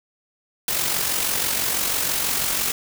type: noise with amplitude modulation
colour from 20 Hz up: white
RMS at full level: -21 dBFS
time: 0.68-2.72 s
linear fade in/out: 2 ms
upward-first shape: sine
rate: 46.1 Hz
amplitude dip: 45%
effects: none